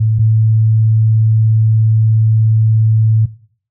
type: tone pair in turn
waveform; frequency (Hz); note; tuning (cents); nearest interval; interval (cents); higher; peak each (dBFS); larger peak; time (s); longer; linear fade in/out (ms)
sine; 110 / 110.39; A2 / A2; 0 / +6; unison; 6; second; -9 / -7; second; 0-0.19 / 0.19-3.26; second; 10
effects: noise-tail reverb RT60 0.5 s tail -18 dB re dry